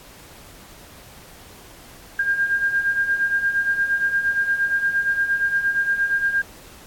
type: beating tone pair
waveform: sine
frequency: 1600 / 1608.6 Hz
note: G6 / G6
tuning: +35 / +44 cents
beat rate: 8.6 Hz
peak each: -25 / -19 dBFS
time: 2.19-6.42 s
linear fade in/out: 5 ms
effects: pink hiss -45 dBFS RMS until 6.86 s + AAC 64 kbps